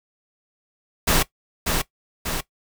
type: noise with echo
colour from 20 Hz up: pink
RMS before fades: -18 dBFS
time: 1.07-1.23 s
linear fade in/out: 10 ms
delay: 590 ms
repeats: 2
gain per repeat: -4 dB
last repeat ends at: 2.41 s
effects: noise-tail reverb RT60 0.1 s tail -18 dB re dry